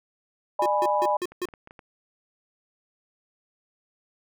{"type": "chord", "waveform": "sine", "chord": "G# diminished", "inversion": "second", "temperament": "equal with one note detuned", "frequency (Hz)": [601.4, 830.6, 987.8], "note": ["D5", "G#5", "B5"], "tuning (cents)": [41, 0, 0], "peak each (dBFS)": -25, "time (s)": [0.59, 1.17], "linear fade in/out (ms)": 5}
{"type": "tone bursts", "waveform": "square", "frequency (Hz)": 359.9, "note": "F#4", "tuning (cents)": -48, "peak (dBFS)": -27, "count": 5, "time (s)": [0.62, 1.455], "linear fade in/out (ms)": 2, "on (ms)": 39, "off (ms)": 160}
{"type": "clicks", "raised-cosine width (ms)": 0.5, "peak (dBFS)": -30, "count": 7, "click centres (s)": [1.32, 1.446, 1.487, 1.538, 1.674, 1.709, 1.792]}
{"effects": []}